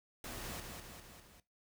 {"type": "noise with echo", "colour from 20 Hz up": "pink", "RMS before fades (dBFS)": -45, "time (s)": [0.24, 0.6], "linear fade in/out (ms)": 2, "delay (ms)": 200, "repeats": 4, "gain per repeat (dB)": -4, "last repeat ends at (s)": 1.4, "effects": ["noise-tail reverb RT60 0.2 s tail -18 dB re dry"]}